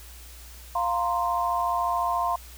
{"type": "chord", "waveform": "sine", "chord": "F suspended fourth", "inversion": "none", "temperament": "equal", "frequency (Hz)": [698.5, 932.3, 1046.5], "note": ["F5", "Bb5", "C6"], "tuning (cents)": [0, 0, 0], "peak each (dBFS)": [-27, -29, -26], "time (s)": [0.75, 2.36], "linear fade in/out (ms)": 5, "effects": ["added 60 Hz sine -44 dBFS peak until 2.57 s", "white hiss -48 dBFS RMS until 2.57 s"]}